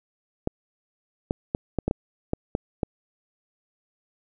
clicks, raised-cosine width 2 ms, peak -10 dBFS, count 9, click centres 0.474 / 1.309 / 1.549 / 1.787 / 1.88 / 1.911 / 2.334 / 2.551 / 2.832 s, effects none

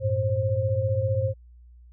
sine tone cluster, 96.7 / 111.9 / 531 Hz, G2 / A2 / C5, -23 / +30 / +25 cents, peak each -26 dBFS, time 0-1.34 s, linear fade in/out 50 ms, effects added 60 Hz sine -47 dBFS peak until 1.92 s

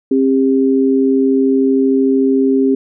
sine tone pair together, 267.2 / 400.3 Hz, C4 / G4, +36 / +36 cents, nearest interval perfect fifth, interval 700 cents, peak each -11 / -14 dBFS, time 0.11-2.75 s, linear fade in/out 5 ms, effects none

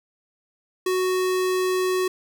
square tone, 370 Hz, F#4, in tune, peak -21 dBFS, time 0.86-2.08 s, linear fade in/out 5 ms, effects none

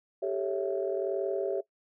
sine chord, A dominant seventh, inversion third, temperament equal with one note detuned, 392 / 433.2 / 554.4 / 659.3 Hz, G4 / A4 / C#5 / E5, 0 / -27 / 0 / 0 cents, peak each -31 / -36 / -33 / -34 dBFS, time 0.22-1.61 s, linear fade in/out 10 ms, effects noise-tail reverb RT60 0.1 s tail -19 dB re dry + tanh soft clip ceiling -17 dBFS

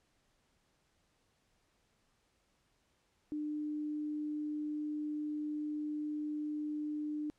sine tone, 300.4 Hz, D4, 39 cents sharp, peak -35 dBFS, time 3.32-7.3 s, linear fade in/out 0 ms, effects pink hiss -75 dBFS RMS until 7.38 s + low-pass 9000 Hz 12 dB/octave

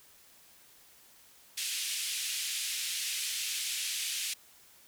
pink band-pass noise, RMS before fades -35 dBFS, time 1.57-4.34 s, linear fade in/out 10 ms, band 2500 to 12000 Hz, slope 24 dB/octave, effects white hiss -59 dBFS RMS until 4.87 s

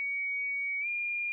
sine tone with pitch glide, 2249 to 2410 Hz, C#7 to D7, +24 to +44 cents, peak -30 dBFS, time 0-1.32 s, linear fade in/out 0 ms, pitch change +120 cents, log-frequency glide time 0.8-0.87 s, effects none

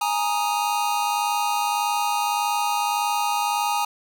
square chord, Ab suspended second, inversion none, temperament equal, 830.6 / 932.3 / 1244.5 Hz, Ab5 / Bb5 / Eb6, 0 / 0 / 0 cents, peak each -25 / -26 / -29 dBFS, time 0.01-3.85 s, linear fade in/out 5 ms, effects none

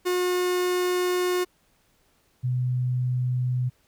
45% pulse / sine tone pair in turn, 360.8 / 125.55 Hz, F#4 / B2, -44 / +29 cents, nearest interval octave + tritone, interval 1827 cents, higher first, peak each -22 dBFS, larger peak neither, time 0.05-1.45 / 2.43-3.7 s, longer first, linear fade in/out 20 ms, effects pink hiss -65 dBFS RMS until 3.87 s

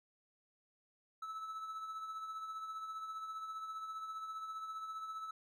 triangle tone with tremolo, 1306 Hz, E6, 17 cents flat, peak -38 dBFS, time 1.22-5.31 s, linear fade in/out 5 ms, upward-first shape triangle, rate 15 Hz, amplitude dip 50%, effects none

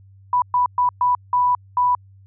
sine tone bursts at uneven times, 987.8 Hz, B5, in tune, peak -14 dBFS, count 6, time 0.33-0.42 / 0.54-0.66 / 0.78-0.89 / 1.01-1.15 / 1.33-1.55 / 1.77-1.95 s, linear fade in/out 2 ms, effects added 97 Hz sine -45 dBFS peak until 2.26 s

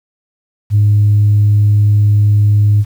sine tone, 103.83 Hz, G#2, in tune, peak -5 dBFS, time 0.7-2.85 s, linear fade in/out 50 ms, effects tanh soft clip ceiling -3 dBFS + 7-bit

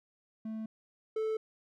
triangle tone pair in turn, 220 / 438.2 Hz, A3 / A4, 0 / -7 cents, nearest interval octave, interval 1193 cents, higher second, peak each -34 / -28 dBFS, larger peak second, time 0.45-0.66 / 1.16-1.37 s, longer neither, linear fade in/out 5 ms, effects none

